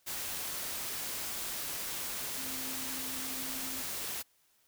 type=tone in noise; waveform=sine; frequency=261.6 Hz; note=C4; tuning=in tune; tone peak=-46 dBFS; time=2.37-3.83 s; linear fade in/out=20 ms; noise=white; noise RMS=-38 dBFS; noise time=0.06-4.23 s; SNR=-11 dB; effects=white hiss -70 dBFS RMS until 4.67 s